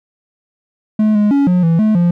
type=tone with pitch steps; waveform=triangle; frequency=214.7 / 208.5 / 280.6 / 179.8 / 165.4 / 215.9 / 173.7 Hz; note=A3 / G#3 / C#4 / F#3 / E3 / A3 / F3; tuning=-42 / +7 / +21 / -49 / +6 / -33 / -9 cents; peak=-7 dBFS; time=0.99-2.11 s; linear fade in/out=5 ms; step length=160 ms; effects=none